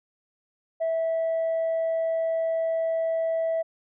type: tone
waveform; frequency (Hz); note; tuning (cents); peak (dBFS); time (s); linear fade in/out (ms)
sine; 654; E5; -14; -21; 0.8-3.63; 20
effects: tanh soft clip ceiling -21 dBFS